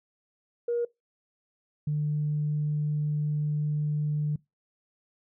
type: tone pair in turn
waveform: sine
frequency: 474.8 / 149.55 Hz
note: A#4 / D3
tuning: +32 / +32 cents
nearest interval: octave + minor sixth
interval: 2000 cents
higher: first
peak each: -24 dBFS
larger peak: neither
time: 0.68-0.85 / 1.87-4.36 s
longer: second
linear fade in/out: 5 ms
effects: noise-tail reverb RT60 0.2 s tail -23 dB re dry + tanh soft clip ceiling -20 dBFS